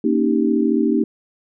sine chord, Eb dominant seventh, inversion second, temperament equal, 233.1 / 277.2 / 311.1 / 392 Hz, Bb3 / Db4 / Eb4 / G4, 0 / 0 / 0 / 0 cents, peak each -19 / -21 / -19 / -22 dBFS, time 0.04-1.04 s, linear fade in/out 5 ms, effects none

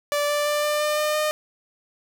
sawtooth tone with pitch steps, 583 / 587.4 / 591.8 / 596.3 / 600.8 / 605.3 / 609.9 Hz, D5 / D5 / D5 / D5 / D5 / D#5 / D#5, -13 / 0 / +13 / +26 / +39 / -48 / -35 cents, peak -17 dBFS, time 0.12-1.31 s, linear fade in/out 0 ms, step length 170 ms, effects none

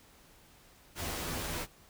pink noise with comb filter, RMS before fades -37 dBFS, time 0.95-1.67 s, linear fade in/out 50 ms, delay 12 ms, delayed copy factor +0.85, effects pink hiss -60 dBFS RMS until 1.89 s

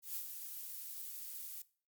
violet noise with ADSR envelope, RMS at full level -40 dBFS, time 0.02-1.62 s, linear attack 130 ms, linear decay 85 ms, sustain -6 dB, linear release 4 ms, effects noise-tail reverb RT60 0.4 s tail -19 dB re dry + Opus 48 kbps

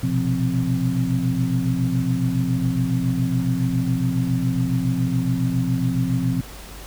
sine tone cluster, 122.1 / 129.3 / 174.1 / 261.2 Hz, B2 / C3 / F3 / C4, -19 / -20 / -5 / -3 cents, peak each -24 dBFS, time 0.03-6.41 s, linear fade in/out 5 ms, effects added 50 Hz sine -39 dBFS peak until 6.86 s + pink hiss -40 dBFS RMS until 6.86 s

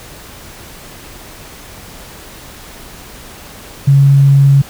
sine tone, 138.8 Hz, C#3, 3 cents sharp, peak -4 dBFS, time 3.87-4.62 s, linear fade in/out 10 ms, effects pink hiss -34 dBFS RMS until 4.69 s

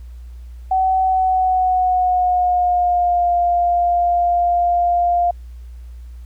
sine tone with pitch glide, 755 to 700.4 Hz, F#5 to F5, +35 to +5 cents, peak -13 dBFS, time 0.71-5.31 s, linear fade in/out 5 ms, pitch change -130 cents, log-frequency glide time 1.02-3.34 s, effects added 60 Hz sine -32 dBFS peak until 6.25 s + pink hiss -58 dBFS RMS until 6.25 s

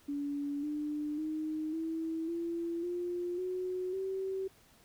sine tone with pitch steps, 286.1 / 298.2 / 310.9 / 324.1 / 337.9 / 352.2 / 367.2 / 382.8 Hz, D4 / D4 / D#4 / E4 / E4 / F4 / F#4 / G4, -45 / +27 / -1 / -29 / +43 / +15 / -13 / -41 cents, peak -33 dBFS, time 0.08-4.48 s, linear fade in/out 10 ms, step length 550 ms, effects pink hiss -63 dBFS RMS until 4.84 s

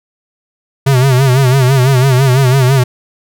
square tone with vibrato, 131.2 Hz, C3, 5 cents sharp, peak -7 dBFS, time 0.86-2.84 s, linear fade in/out 10 ms, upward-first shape sine, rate 6 Hz, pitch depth 97 cents each way, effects none

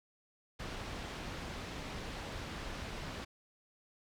pink low-pass noise, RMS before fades -43 dBFS, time 0.59-3.25 s, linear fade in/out 10 ms, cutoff 4500 Hz, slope 12 dB/octave, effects none

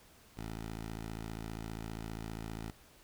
10% pulse tone, 55 Hz, A1, in tune, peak -32 dBFS, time 0.37-2.71 s, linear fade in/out 5 ms, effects pink hiss -61 dBFS RMS until 3.03 s

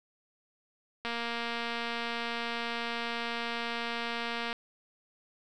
click train, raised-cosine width 0.3 ms, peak -19 dBFS, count 815, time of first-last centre 1.05-4.529 s, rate 234 Hz, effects none

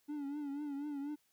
triangle tone with vibrato, 287.6 Hz, D4, 36 cents flat, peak -36 dBFS, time 0.08-1.16 s, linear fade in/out 20 ms, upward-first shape triangle, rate 4.1 Hz, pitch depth 84 cents each way, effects white hiss -75 dBFS RMS until 1.32 s

